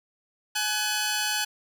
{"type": "tone pair together", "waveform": "10% pulse", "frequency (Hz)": [844, 1503.8], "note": ["G#5", "F#6"], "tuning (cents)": [28, 28], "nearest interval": "minor seventh", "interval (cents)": 1000, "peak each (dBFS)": [-20, -19], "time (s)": [0.55, 1.45], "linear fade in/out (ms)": 10, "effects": []}